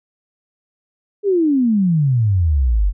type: exponential sweep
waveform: sine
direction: down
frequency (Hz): 420 to 44.2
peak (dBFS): -12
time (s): 1.23-2.93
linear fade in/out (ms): 50
effects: none